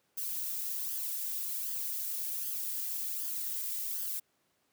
violet noise with flanger, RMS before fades -36 dBFS, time 0.17-4.2 s, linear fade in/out 10 ms, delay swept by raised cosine 0.62 to 2.52 ms, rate 1.3 Hz, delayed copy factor +0.65, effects pink hiss -74 dBFS RMS until 4.72 s + high-pass 150 Hz 12 dB/octave

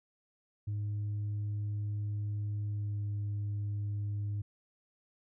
sine tone with pitch glide, 103.83 to 102.82 Hz, G#2 to G#2, 0 to -17 cents, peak -30 dBFS, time 0.67-4.42 s, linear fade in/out 10 ms, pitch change -17 cents, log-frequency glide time 2.66-3.04 s, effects tanh soft clip ceiling -31 dBFS

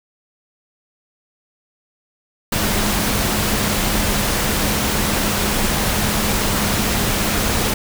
sine tone in noise, 207.7 Hz, G#3, in tune, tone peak -26 dBFS, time 2.52-7.74 s, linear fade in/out 5 ms, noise pink, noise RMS -19 dBFS, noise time 2.52-7.74 s, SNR -10 dB, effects none

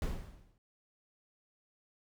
brown noise with exponential decay, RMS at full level -31 dBFS, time 0.02-0.58 s, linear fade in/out 1 ms, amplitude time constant 120 ms, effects none

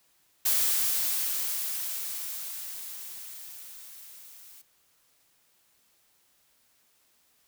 blue noise with level ramp, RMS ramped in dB -24 to -51 dBFS, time 0.45-4.62 s, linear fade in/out 10 ms, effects white hiss -67 dBFS RMS until 7.47 s

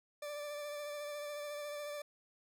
40% pulse tone with vibrato, 587.3 Hz, D5, in tune, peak -40 dBFS, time 0.22-2.02 s, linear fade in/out 5 ms, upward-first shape sine, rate 14 Hz, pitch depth 21 cents each way, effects none

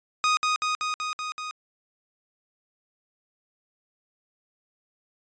sawtooth tone with echo, 1244.5 Hz, D#6, in tune, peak -16 dBFS, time 0.24-0.37 s, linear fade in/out 0 ms, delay 190 ms, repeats 6, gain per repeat -2 dB, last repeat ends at 1.51 s, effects resampled to 16000 Hz

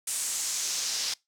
pink noise with band-pass filter sweep, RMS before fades -31 dBFS, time 0.07-1.14 s, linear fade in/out 5 ms, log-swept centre 8600 to 5000 Hz, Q 2.2, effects noise-tail reverb RT60 0.2 s tail -24 dB re dry

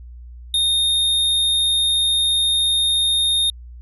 square tone, 3683 Hz, A#7, 22 cents flat, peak -16 dBFS, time 0.54-3.5 s, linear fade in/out 2 ms, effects added 60 Hz sine -35 dBFS peak until 3.81 s + resampled to 32000 Hz

